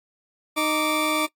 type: tone pair together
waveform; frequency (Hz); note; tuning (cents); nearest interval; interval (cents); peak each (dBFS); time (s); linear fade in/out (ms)
20% pulse; 309.1 / 1167; D#4 / D6; -11 / -11; octave + major seventh; 2300; -19; 0.56-1.27; 20
effects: noise-tail reverb RT60 0.1 s tail -22 dB re dry + AAC 64 kbps